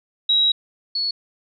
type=tone pair in turn; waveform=sine; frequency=3851 / 4394 Hz; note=B7 / C#8; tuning=-44 / -16 cents; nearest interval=major second; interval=228 cents; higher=second; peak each=-14 / -20 dBFS; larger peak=first; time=0.29-0.52 / 0.95-1.11 s; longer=first; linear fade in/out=5 ms; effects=none